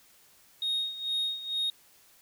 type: tone with tremolo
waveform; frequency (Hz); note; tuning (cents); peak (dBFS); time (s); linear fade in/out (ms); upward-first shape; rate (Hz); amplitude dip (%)
sine; 3729; A#7; 0; -24; 0.62-1.7; 2; sine; 2.2; 80
effects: tanh soft clip ceiling -25 dBFS + white hiss -60 dBFS RMS until 2.21 s